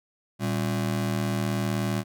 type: ring-modulated tone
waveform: 35% pulse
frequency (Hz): 155.56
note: D#3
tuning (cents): 0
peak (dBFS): -20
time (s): 0.39-2.04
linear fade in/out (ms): 50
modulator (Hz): 39.8
effects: none